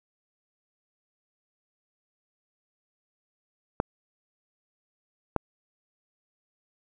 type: clicks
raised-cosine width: 1 ms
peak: -9 dBFS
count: 2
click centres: 3.801 / 5.363 s
effects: none